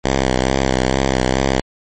5% pulse tone with vibrato, 65.41 Hz, C2, in tune, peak -3 dBFS, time 0.04-1.61 s, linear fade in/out 10 ms, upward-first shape sine, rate 2.3 Hz, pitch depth 49 cents each way, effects MP3 32 kbps

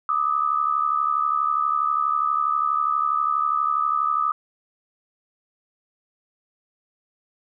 sine tone pair together, 1197 / 1269.3 Hz, D6 / D#6, +33 / +34 cents, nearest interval minor second, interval 101 cents, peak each -22 dBFS, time 0.09-4.32 s, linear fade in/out 2 ms, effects none

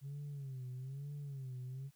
sine tone with vibrato, 135.5 Hz, C#3, 39 cents flat, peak -40 dBFS, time 0.01-1.91 s, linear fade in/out 50 ms, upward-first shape sine, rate 1.1 Hz, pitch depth 120 cents each way, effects tanh soft clip ceiling -40 dBFS + white hiss -73 dBFS RMS until 1.95 s

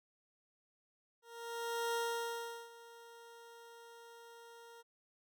20% pulse tone with ADSR envelope, 466.1 Hz, A#4, in tune, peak -29 dBFS, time 1.22-4.83 s, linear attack 720 ms, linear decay 750 ms, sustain -20 dB, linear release 26 ms, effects none

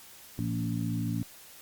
harmonic tone with a mistuned harmonic, 56.9 Hz, A#1, 41 cents flat, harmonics 2 / 3 / 4 / 5, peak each -32 / -34 / -35 / -36 dBFS, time 0.39-1.23 s, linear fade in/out 0 ms, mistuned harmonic 4, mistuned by +19 cents, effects white hiss -51 dBFS RMS until 1.61 s + Opus 48 kbps

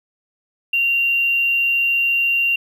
triangle tone with hard clipping, 2767 Hz, F7, 17 cents flat, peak -15 dBFS, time 0.73-2.56 s, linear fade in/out 5 ms, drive 3 dB, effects none

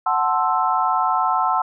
sine chord, F# half-diminished seventh, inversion none, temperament equal, 740 / 880 / 1046.5 / 1318.5 Hz, F#5 / A5 / C6 / E6, 0 / 0 / 0 / 0 cents, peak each -22 dBFS, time 0.06-1.62 s, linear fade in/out 5 ms, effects none

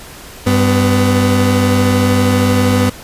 30% pulse tone pair together, 97.5 / 250.1 Hz, G2 / B3, -9 / +22 cents, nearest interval octave + major third, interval 1631 cents, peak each -10 dBFS, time 0.46-2.9 s, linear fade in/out 10 ms, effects pink hiss -34 dBFS RMS until 3.03 s + resampled to 32000 Hz

